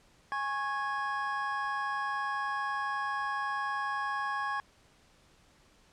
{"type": "tone cluster", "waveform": "triangle", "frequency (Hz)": [826, 1096, 1664], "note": ["G#5", "C#6", "G#6"], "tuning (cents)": [-10, -20, 3], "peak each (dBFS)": [-35, -32, -34], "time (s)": [0.32, 4.6], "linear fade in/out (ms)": 0, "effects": ["pink hiss -63 dBFS RMS until 5.92 s", "low-pass 8000 Hz 12 dB/octave"]}